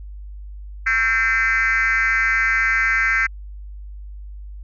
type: tone with frequency modulation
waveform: sine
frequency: 1814 Hz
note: A#6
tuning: 48 cents flat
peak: -14 dBFS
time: 0.86-3.27 s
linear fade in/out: 10 ms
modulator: 237 Hz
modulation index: 1.7
effects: tanh soft clip ceiling -12 dBFS + added 50 Hz sine -32 dBFS peak until 4.63 s